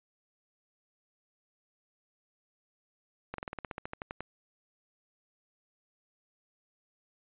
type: slowing click train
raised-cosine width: 0.5 ms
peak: -22 dBFS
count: 14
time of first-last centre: 3.34-4.206 s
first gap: 43 ms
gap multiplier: 1.07
effects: resampled to 8000 Hz